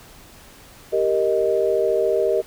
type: chord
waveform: sine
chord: Eb major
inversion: first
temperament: equal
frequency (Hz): 392 / 466.2 / 622.3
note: G4 / Bb4 / Eb5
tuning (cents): 0 / 0 / 0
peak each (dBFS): -21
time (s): 0.92-2.42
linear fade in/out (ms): 20
effects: pink hiss -46 dBFS RMS until 2.46 s